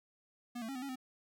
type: tone with pitch steps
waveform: square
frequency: 241.9 / 223.3 / 272.3 / 252.6 / 277 / 257.2 Hz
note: B3 / A3 / C#4 / B3 / C#4 / C4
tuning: -36 / +26 / -31 / +39 / -1 / -30 cents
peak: -40 dBFS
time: 0.55-0.958 s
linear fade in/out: 10 ms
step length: 68 ms
effects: none